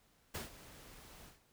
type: noise with ADSR envelope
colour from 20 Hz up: pink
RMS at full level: -41 dBFS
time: 0.34-1.4 s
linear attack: 11 ms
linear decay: 140 ms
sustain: -15 dB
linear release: 150 ms
effects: pink hiss -71 dBFS RMS until 1.52 s